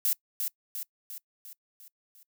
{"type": "noise with echo", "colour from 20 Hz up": "violet", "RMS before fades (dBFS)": -26, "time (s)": [0.05, 0.13], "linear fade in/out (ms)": 0, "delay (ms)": 350, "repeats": 6, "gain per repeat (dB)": -5, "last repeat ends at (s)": 2.23, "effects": ["noise-tail reverb RT60 0.1 s tail -22 dB re dry"]}